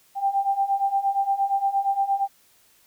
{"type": "beating tone pair", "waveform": "sine", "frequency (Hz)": [784, 792.6], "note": ["G5", "G5"], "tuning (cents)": [0, 19], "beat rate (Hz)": 8.6, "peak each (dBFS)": [-25, -22], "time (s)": [0.15, 2.28], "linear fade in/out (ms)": 50, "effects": ["white hiss -59 dBFS RMS until 2.86 s"]}